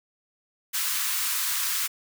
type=high-pass noise; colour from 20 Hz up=white; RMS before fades=-27 dBFS; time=0.73-1.88 s; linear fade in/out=20 ms; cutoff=1000 Hz; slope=48 dB/octave; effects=none